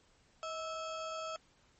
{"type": "ring-modulated tone", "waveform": "square", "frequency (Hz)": 975, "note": "B5", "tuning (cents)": -23, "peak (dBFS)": -36, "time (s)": [0.43, 1.36], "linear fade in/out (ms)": 0, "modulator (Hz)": 338, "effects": ["pink hiss -68 dBFS RMS until 1.79 s", "MP3 32 kbps"]}